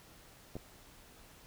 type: clicks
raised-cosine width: 2 ms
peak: -29 dBFS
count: 2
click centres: 0.555 / 0.566 s
effects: pink hiss -58 dBFS RMS until 1.46 s